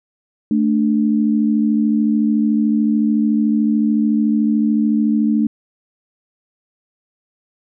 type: tone pair together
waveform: sine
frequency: 220 / 293.7 Hz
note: A3 / D4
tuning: 0 / 0 cents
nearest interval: perfect fourth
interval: 500 cents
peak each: -14 / -18 dBFS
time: 0.51-5.47 s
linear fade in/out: 2 ms
effects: none